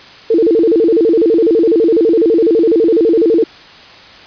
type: tone with vibrato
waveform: sine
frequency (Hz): 388.3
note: G4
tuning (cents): -16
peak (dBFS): -7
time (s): 0.3-3.44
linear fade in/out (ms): 5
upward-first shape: square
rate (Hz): 12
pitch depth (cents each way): 260
effects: white hiss -37 dBFS RMS until 4.26 s + resampled to 11025 Hz